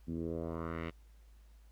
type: tone with low-pass filter sweep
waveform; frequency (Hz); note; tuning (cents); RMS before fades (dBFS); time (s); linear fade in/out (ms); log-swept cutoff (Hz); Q
10% pulse; 82.41; E2; 0; -39; 0.07-0.91; 20; 230 to 2700; 2.1
effects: added 53 Hz sine -56 dBFS peak until 1.71 s + pink hiss -72 dBFS RMS until 1.71 s